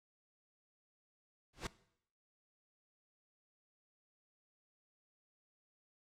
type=noise with exponential growth; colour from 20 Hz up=pink; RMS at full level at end=-35 dBFS; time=1.53-1.67 s; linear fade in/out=5 ms; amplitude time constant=30 ms; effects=noise-tail reverb RT60 0.7 s tail -19 dB re dry + low-pass 7000 Hz 12 dB/octave